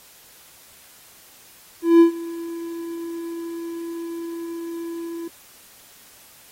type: tone with ADSR envelope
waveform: triangle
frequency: 335.8 Hz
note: E4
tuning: 32 cents sharp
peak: -5 dBFS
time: 1.82-5.28 s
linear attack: 180 ms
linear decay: 110 ms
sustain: -21 dB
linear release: 4 ms
effects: white hiss -49 dBFS RMS until 6.51 s + AAC 48 kbps